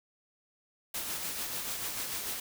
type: noise with tremolo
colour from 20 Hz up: white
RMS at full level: -35 dBFS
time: 0.94-2.4 s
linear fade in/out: 5 ms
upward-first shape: sine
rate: 6.8 Hz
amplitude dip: 35%
effects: none